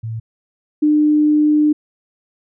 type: tone pair in turn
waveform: sine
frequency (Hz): 112.7 / 300.9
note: A2 / D4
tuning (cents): +42 / +42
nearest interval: octave + perfect fourth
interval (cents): 1700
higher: second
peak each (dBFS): -22 / -10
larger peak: second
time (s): 0.03-0.2 / 0.82-1.73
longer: second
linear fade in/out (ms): 10
effects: none